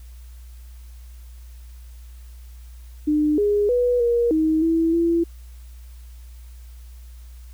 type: tone with pitch steps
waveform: sine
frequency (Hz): 301 / 412.2 / 490 / 473.6 / 315.3 / 327.9 / 336.7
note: D4 / G#4 / B4 / A#4 / D#4 / E4 / E4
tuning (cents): +43 / -13 / -14 / +27 / +23 / -9 / +37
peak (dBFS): -16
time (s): 3.07-5.24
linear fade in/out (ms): 10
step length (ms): 310
effects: added 60 Hz sine -38 dBFS peak until 7.53 s + white hiss -56 dBFS RMS until 7.53 s